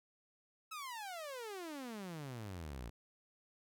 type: exponential sweep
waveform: sawtooth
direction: down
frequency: 1318.5 to 54.5 Hz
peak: -40 dBFS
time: 0.71-2.9 s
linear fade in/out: 10 ms
effects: none